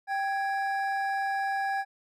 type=tone pair together; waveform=triangle; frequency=784.6 / 1661.2 Hz; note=G5 / G#6; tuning=+1 / 0 cents; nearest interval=octave + minor second; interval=1299 cents; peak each=-26 / -31 dBFS; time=0.07-1.85 s; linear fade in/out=50 ms; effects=none